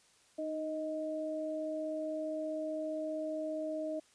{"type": "tone pair together", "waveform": "sine", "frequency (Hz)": [309.2, 626.1], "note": ["D#4", "D#5"], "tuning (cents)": [-11, 11], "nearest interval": "octave", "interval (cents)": 1222, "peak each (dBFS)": [-39, -36], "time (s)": [0.38, 4], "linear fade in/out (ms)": 10, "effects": ["white hiss -66 dBFS RMS until 4.14 s", "resampled to 22050 Hz"]}